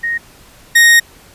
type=tone pair in turn; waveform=sine / 40% pulse; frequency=1864.7 / 1864.7 Hz; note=A#6 / A#6; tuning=0 / 0 cents; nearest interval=unison; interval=0 cents; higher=neither; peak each=-15 / -4 dBFS; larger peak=second; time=0.03-0.18 / 0.75-1 s; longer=second; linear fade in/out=10 ms; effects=pink hiss -43 dBFS RMS until 1.34 s + resampled to 32000 Hz